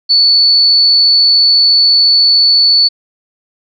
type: tone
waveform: sine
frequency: 4457 Hz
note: C#8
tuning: 9 cents sharp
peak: -5 dBFS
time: 0.09-2.89 s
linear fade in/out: 20 ms
effects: none